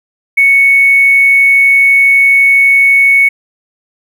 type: tone with hard clipping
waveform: triangle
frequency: 2217 Hz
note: C#7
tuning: in tune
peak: -4 dBFS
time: 0.37-3.29 s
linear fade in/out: 10 ms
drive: 3 dB
effects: none

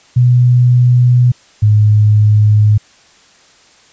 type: tone pair in turn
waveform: sine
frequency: 123.47 / 105.78 Hz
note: B2 / G#2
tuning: 0 / +32 cents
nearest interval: minor third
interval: 268 cents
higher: first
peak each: -5 / -5 dBFS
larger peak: neither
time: 0.16-1.32 / 1.62-2.78 s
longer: neither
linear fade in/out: 10 ms
effects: white hiss -46 dBFS RMS until 3.92 s + resampled to 16000 Hz

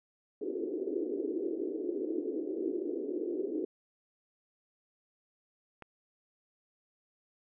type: band-pass noise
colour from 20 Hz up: white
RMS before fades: -35 dBFS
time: 0.41-3.65 s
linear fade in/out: 5 ms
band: 300 to 420 Hz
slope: 48 dB/octave
type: click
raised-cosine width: 0.5 ms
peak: -31 dBFS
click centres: 5.823 s
effects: none

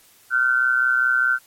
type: tone pair together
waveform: sine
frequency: 1396.9 / 1521.7 Hz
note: F6 / F#6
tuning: 0 / +48 cents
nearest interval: minor second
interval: 148 cents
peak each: -19 / -18 dBFS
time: 0.3-1.39 s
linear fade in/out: 50 ms
effects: white hiss -53 dBFS RMS until 1.46 s + MP3 64 kbps

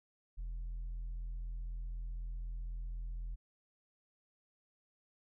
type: tone with tanh clipping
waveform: triangle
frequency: 42 Hz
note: E1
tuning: 33 cents sharp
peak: -39 dBFS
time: 0.37-3.36 s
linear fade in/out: 20 ms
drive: 7 dB
effects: none

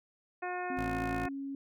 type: harmonic tone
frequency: 360 Hz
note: F#4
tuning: 47 cents flat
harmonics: 1 / 2 / 3 / 4 / 5 / 6 / 7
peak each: -40 / -37 / -44 / -44 / -43 / -52 / -48 dBFS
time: 0.42-1.29 s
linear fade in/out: 10 ms
type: tone with pitch glide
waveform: sine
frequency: 264.5 to 275.4 Hz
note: C4 to C#4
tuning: +19 to -11 cents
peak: -36 dBFS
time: 0.7-1.55 s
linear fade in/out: 2 ms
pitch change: +70 cents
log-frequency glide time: 0.84-1.3 s
type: tone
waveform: 15% pulse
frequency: 56 Hz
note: A1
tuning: 31 cents sharp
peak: -31 dBFS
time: 0.77-1.27 s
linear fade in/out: 10 ms
effects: none

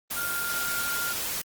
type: tone in noise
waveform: sine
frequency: 1402 Hz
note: F6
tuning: 6 cents sharp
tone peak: -30 dBFS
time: 0.16-1.13 s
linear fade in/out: 10 ms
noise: white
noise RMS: -31 dBFS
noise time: 0.1-1.42 s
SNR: -2 dB
effects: Opus 24 kbps

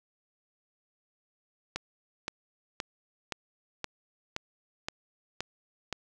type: click train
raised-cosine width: 0.2 ms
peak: -15 dBFS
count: 9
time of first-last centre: 1.76-5.927 s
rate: 1.92 Hz
effects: none

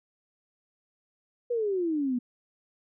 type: exponential sweep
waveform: sine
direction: down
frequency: 493.9 to 238.1 Hz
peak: -25 dBFS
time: 1.5-2.19 s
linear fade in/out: 10 ms
effects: none

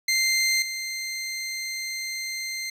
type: tone with level steps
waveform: 20% pulse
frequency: 2088 Hz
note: C7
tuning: 4 cents flat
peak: -15 / -24 dBFS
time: 0.08-2.7 s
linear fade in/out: 5 ms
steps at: 0.62 s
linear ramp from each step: 2 ms
effects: resampled to 32000 Hz

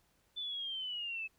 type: linear sweep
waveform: sine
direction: down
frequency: 3527 to 2584 Hz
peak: -37 dBFS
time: 0.36-1.28 s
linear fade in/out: 20 ms
effects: pink hiss -73 dBFS RMS until 1.38 s

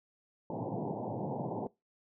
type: band-pass noise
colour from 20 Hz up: pink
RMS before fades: -37 dBFS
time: 0.5-1.67 s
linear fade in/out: 2 ms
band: 110 to 940 Hz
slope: 96 dB/octave
effects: noise-tail reverb RT60 0.2 s tail -21 dB re dry

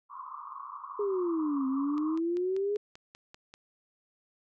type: band-pass noise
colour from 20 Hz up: pink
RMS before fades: -43 dBFS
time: 0.09-2.2 s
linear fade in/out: 50 ms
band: 1000 to 1200 Hz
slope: 96 dB/octave
type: exponential two-way sweep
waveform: sine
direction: down then up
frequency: 420 to 261.6 to 420 Hz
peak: -27 dBFS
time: 0.99-2.77 s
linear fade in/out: 5 ms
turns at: 1.67 s
type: click train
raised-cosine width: 0.2 ms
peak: -31 dBFS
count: 9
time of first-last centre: 1.98-3.539 s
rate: 5.13 Hz
effects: none

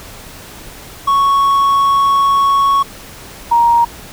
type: tone pair in turn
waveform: triangle / sine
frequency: 1108.7 / 939.1 Hz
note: C#6 / A#5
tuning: 0 / +13 cents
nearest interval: minor third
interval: 287 cents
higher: first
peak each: -7 dBFS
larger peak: neither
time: 1.07-2.83 / 3.51-3.85 s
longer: first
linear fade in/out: 10 ms
effects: pink hiss -34 dBFS RMS until 4.12 s

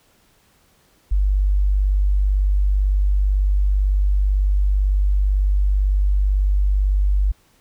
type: tone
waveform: sine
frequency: 49 Hz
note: G1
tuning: in tune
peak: -14 dBFS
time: 1.11-7.32 s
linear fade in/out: 10 ms
effects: pink hiss -58 dBFS RMS until 7.6 s

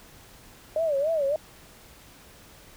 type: tone with vibrato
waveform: sine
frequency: 601 Hz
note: D5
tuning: 40 cents sharp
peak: -22 dBFS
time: 0.76-1.36 s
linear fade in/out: 2 ms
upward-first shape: sine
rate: 3.5 Hz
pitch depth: 170 cents each way
effects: pink hiss -51 dBFS RMS until 2.76 s

